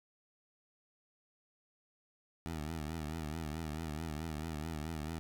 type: tone with vibrato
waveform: 15% pulse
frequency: 78.5 Hz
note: D#2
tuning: 16 cents sharp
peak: -32 dBFS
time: 2.46-5.19 s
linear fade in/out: 0 ms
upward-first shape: triangle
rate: 4.6 Hz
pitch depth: 120 cents each way
effects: none

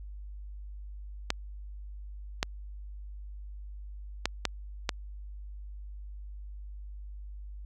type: clicks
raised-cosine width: 0.2 ms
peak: -9 dBFS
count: 5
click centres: 1.304 / 2.429 / 4.256 / 4.453 / 4.892 s
effects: added 50 Hz sine -40 dBFS peak until 7.65 s

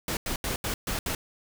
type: noise bursts at uneven times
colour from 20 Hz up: pink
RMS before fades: -30 dBFS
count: 6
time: 0.08-0.17 / 0.26-0.36 / 0.44-0.56 / 0.64-0.74 / 0.87-0.99 / 1.06-1.15 s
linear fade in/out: 2 ms
effects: none

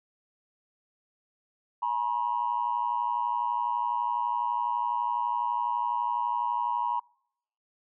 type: tone with amplitude modulation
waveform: sine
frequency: 960 Hz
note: B5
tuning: 49 cents flat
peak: -21 dBFS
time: 1.82-7 s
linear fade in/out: 10 ms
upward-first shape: sine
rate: 112 Hz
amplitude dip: 90%
effects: noise-tail reverb RT60 0.7 s tail -26 dB re dry + tanh soft clip ceiling -17 dBFS

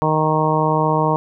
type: harmonic tone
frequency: 155.56 Hz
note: D#3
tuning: in tune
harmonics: 1 / 2 / 3 / 4 / 5 / 6 / 7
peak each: -20 / -24 / -22 / -23 / -25 / -20 / -23 dBFS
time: 0.02-1.16 s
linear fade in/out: 0 ms
effects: none

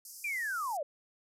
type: band-pass noise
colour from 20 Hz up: white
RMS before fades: -49 dBFS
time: 0.05-0.77 s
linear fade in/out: 2 ms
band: 4800 to 14000 Hz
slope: 96 dB/octave
type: linear sweep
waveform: sine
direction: down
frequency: 2435 to 539 Hz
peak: -32 dBFS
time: 0.24-0.83 s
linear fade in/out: 5 ms
effects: none

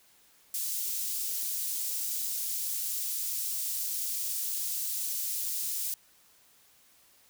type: high-pass noise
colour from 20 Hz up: white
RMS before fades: -33 dBFS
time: 0.54-5.94 s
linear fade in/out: 2 ms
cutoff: 5700 Hz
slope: 12 dB/octave
effects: white hiss -62 dBFS RMS until 7.29 s

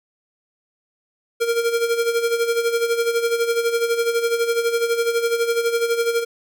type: tone with tremolo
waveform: square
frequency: 466.2 Hz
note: A#4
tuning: in tune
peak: -16 dBFS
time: 1.4-6.25 s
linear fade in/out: 20 ms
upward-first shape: sine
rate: 12 Hz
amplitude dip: 65%
effects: none

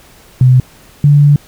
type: tone pair in turn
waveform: sine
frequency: 127.5 / 145.03 Hz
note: C3 / D3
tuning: -44 / -21 cents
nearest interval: major second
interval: 223 cents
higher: second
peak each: -3 dBFS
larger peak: neither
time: 0.41-0.6 / 1.04-1.36 s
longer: second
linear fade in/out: 2 ms
effects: pink hiss -42 dBFS RMS until 1.47 s

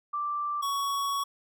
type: tone pair in turn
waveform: sine / square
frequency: 1174.7 / 1118.1 Hz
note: D6 / C#6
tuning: 0 / +15 cents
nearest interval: minor second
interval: 85 cents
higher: first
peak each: -28 dBFS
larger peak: neither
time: 0.13-0.62 / 0.62-1.24 s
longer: second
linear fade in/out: 10 ms
effects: none

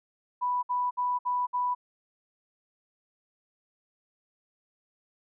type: tone bursts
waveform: sine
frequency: 987.8 Hz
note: B5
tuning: in tune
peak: -25 dBFS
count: 5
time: 0.41-1.75 s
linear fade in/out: 20 ms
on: 220 ms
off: 60 ms
effects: none

